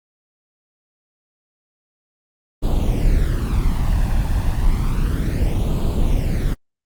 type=noise with flanger; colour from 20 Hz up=brown; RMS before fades=-17 dBFS; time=2.62-6.55 s; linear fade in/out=20 ms; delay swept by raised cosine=0.26 to 1.17 ms; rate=0.31 Hz; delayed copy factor=+0.7; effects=Opus 24 kbps